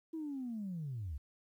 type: linear sweep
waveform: sine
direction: down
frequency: 329.6 to 63.9 Hz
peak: -37 dBFS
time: 0.13-1.18 s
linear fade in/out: 10 ms
effects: tanh soft clip ceiling -34 dBFS + 12-bit